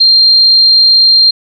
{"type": "tone", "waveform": "sine", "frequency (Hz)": 4186, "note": "C8", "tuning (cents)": 0, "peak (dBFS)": -3, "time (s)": [0, 1.31], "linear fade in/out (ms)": 10, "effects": []}